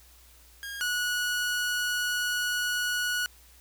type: tone pair in turn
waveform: sawtooth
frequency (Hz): 1626 / 1463.7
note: G#6 / F#6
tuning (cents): -37 / -19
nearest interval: major second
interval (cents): 182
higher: first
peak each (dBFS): -32 / -23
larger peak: second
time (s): 0.63-0.81 / 0.81-3.26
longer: second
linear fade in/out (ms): 0
effects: added 60 Hz sine -56 dBFS peak until 3.6 s + white hiss -57 dBFS RMS until 3.6 s